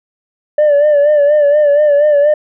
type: tone with vibrato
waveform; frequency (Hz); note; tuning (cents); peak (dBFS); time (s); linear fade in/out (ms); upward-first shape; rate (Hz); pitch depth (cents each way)
sine; 587.3; D5; 0; -4; 0.58-2.34; 5; sine; 4.2; 56
effects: tanh soft clip ceiling -5 dBFS